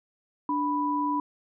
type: tone pair together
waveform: sine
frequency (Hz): 293.7 / 987.9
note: D4 / B5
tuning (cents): 0 / 0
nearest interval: octave + major sixth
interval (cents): 2100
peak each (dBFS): -28 / -26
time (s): 0.49-1.2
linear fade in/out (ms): 2
effects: none